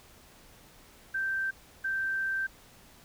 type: tone bursts at uneven times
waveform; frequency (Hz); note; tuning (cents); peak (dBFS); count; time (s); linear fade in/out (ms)
sine; 1564; G6; -4; -28; 2; 1.14-1.51 / 1.84-2.47; 10
effects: pink hiss -56 dBFS RMS until 3.04 s